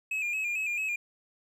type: tone with vibrato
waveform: triangle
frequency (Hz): 2489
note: D#7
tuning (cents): 0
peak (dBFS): -27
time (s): 0.11-0.96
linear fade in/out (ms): 5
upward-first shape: square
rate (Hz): 4.5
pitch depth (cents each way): 56
effects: none